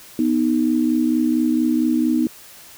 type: tone pair together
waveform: sine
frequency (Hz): 246.9 / 311.3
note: B3 / D#4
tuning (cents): 0 / +1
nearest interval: major third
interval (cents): 401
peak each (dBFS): -18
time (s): 0.19-2.27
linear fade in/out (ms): 2
effects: white hiss -43 dBFS RMS until 2.77 s